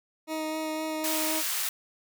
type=tone with vibrato; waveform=20% pulse; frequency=313.6 Hz; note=D#4; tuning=14 cents sharp; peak=-25 dBFS; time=0.27-1.43 s; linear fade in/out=50 ms; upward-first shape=sine; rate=3.9 Hz; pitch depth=11 cents each way
type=high-pass noise; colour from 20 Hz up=white; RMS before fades=-30 dBFS; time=1.04-1.69 s; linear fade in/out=2 ms; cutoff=950 Hz; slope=12 dB/octave
effects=none